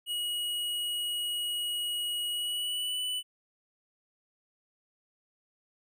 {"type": "tone with pitch glide", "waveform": "square", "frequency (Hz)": [2904, 2980], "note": ["F#7", "F#7"], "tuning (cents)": [-33, 12], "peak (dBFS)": -31, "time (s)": [0.06, 3.23], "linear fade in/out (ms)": 50, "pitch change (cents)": 45, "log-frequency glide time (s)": [2.3, 3.01], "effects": []}